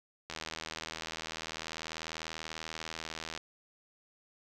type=click train; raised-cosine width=0.2 ms; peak=-21 dBFS; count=248; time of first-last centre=0.3-3.376 s; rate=80.3 Hz; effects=none